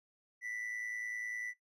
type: tone with amplitude modulation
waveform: triangle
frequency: 1975.5 Hz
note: B6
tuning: in tune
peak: -34 dBFS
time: 0.41-1.54 s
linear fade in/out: 50 ms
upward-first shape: sine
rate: 110 Hz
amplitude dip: 55%
effects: noise-tail reverb RT60 0.2 s tail -24 dB re dry + resampled to 32000 Hz